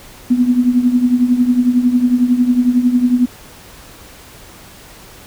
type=tone with tremolo; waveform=sine; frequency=246.9 Hz; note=B3; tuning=in tune; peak=-6 dBFS; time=0.3-3.26 s; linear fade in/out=10 ms; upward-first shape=triangle; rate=11 Hz; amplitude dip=80%; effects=pink hiss -39 dBFS RMS until 5.26 s